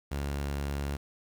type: tone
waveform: sawtooth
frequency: 70.7 Hz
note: C#2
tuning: 35 cents sharp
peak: -27 dBFS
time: 0.11-0.97 s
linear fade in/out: 10 ms
effects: 9-bit